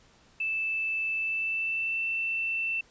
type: tone with pitch glide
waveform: sine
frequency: 2637 to 2675 Hz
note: E7 to E7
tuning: 0 to +25 cents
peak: -27 dBFS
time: 0.4-2.81 s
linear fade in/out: 5 ms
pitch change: +25 cents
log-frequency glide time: 1.17-2.05 s
effects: pink hiss -60 dBFS RMS until 2.9 s + resampled to 16000 Hz